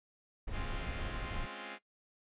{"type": "noise", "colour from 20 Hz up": "brown", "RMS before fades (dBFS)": -39, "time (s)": [0.47, 1.46], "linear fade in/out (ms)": 10}
{"type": "chord", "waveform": "5% pulse", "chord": "Db major seventh", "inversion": "second", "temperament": "equal", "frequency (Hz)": [207.7, 261.6, 277.2, 349.2], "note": ["Ab3", "C4", "Db4", "F4"], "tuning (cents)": [0, 0, 0, 0], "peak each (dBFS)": [-37, -37, -41, -36], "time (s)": [0.51, 1.79], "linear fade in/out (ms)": 50}
{"effects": ["noise-tail reverb RT60 0.1 s tail -17 dB re dry", "resampled to 8000 Hz"]}